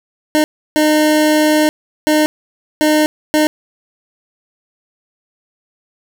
25% pulse tone bursts at uneven times, 305.7 Hz, D#4, 30 cents flat, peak -6 dBFS, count 5, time 0.35-0.44 / 0.76-1.69 / 2.07-2.26 / 2.81-3.06 / 3.34-3.47 s, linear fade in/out 0 ms, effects 8-bit

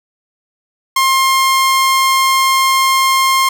sawtooth tone, 1063 Hz, C6, 27 cents sharp, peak -6 dBFS, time 0.96-3.49 s, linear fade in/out 5 ms, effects none

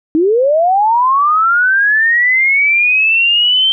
sine linear sweep, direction up, 301.9 to 3136 Hz, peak -8 dBFS, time 0.15-3.72 s, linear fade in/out 0 ms, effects none

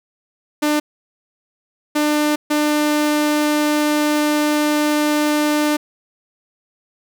sawtooth tone bursts at uneven times, 299.1 Hz, D4, 32 cents sharp, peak -11 dBFS, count 3, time 0.62-0.8 / 1.95-2.36 / 2.5-5.77 s, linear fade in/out 10 ms, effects none

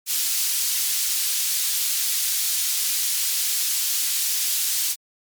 pink high-pass noise, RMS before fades -23 dBFS, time 0.06-4.96 s, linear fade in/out 50 ms, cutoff 4700 Hz, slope 12 dB/octave, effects MP3 96 kbps

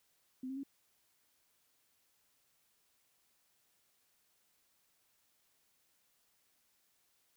sine tone with pitch steps, 257.5 / 266.4 / 275.7 Hz, C4 / C4 / C#4, -28 / +31 / -9 cents, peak -39 dBFS, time 0.43-0.634 s, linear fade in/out 5 ms, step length 68 ms, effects white hiss -75 dBFS RMS until 7.36 s

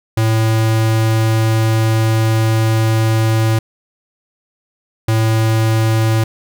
square tone pair in turn, 111.3 / 111.3 Hz, A2 / A2, +20 / +20 cents, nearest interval unison, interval 0 cents, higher neither, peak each -12 dBFS, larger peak neither, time 0.17-3.59 / 5.08-6.24 s, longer first, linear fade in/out 5 ms, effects none

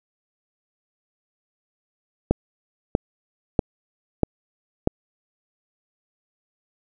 click train, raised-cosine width 2 ms, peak -3 dBFS, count 5, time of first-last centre 2.31-4.874 s, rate 1.56 Hz, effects none

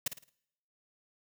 white noise with echo, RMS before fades -30 dBFS, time 0.06-0.08 s, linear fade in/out 5 ms, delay 54 ms, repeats 4, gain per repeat -9 dB, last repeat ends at 0.296 s, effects noise-tail reverb RT60 0.8 s tail -26 dB re dry

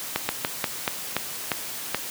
slowing click train, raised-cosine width 0.3 ms, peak -6 dBFS, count 8, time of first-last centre 0.16-1.946 s, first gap 130 ms, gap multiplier 1.22, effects white hiss -34 dBFS RMS until 2.1 s + high-pass 100 Hz 12 dB/octave

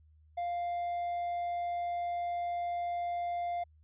triangle tone, 698.5 Hz, F5, in tune, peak -30 dBFS, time 0.37-3.64 s, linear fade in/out 10 ms, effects added 77 Hz sine -59 dBFS peak until 3.83 s + resampled to 8000 Hz

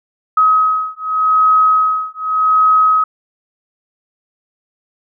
sine beating tone pair, 1270 / 1270.85 Hz, D#6 / D#6, +35 / +36 cents, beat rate 0.85 Hz, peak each -13 dBFS, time 0.37-3.04 s, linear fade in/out 5 ms, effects none

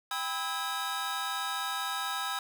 45% pulse tone cluster, 792 / 994 / 1297 / 1636 / 3737 Hz, G5 / B5 / E6 / G#6 / A#7, +18 / +11 / -28 / -26 / +4 cents, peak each -39 / -39 / -36 / -39 / -39 dBFS, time 0.11-2.39 s, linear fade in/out 2 ms, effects none

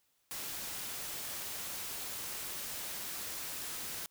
white noise, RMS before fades -41 dBFS, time 0.31-4.06 s, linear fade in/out 0 ms, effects white hiss -75 dBFS RMS until 4.1 s

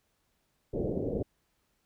white low-pass noise, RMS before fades -32 dBFS, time 0.73-1.23 s, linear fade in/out 10 ms, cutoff 560 Hz, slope 48 dB/octave, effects pink hiss -75 dBFS RMS until 1.85 s

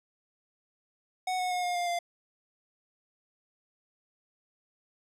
square tone with pitch steps, 740 / 730.7 / 721.4 / 712.3 / 703.3 / 694.4 Hz, F#5 / F#5 / F#5 / F5 / F5 / F5, 0 / -22 / -44 / +34 / +12 / -10 cents, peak -29 dBFS, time 1.27-1.99 s, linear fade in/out 5 ms, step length 120 ms, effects low-pass 10000 Hz 12 dB/octave

